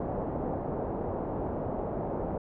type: low-pass noise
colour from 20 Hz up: white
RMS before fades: -33 dBFS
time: 0-2.38 s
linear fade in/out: 5 ms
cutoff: 730 Hz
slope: 24 dB/octave
effects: none